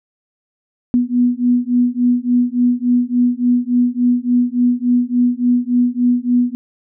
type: beating tone pair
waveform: sine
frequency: 243.2 / 246.7 Hz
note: B3 / B3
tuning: -26 / -2 cents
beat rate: 3.5 Hz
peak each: -15 dBFS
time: 0.94-6.55 s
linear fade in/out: 0 ms
effects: none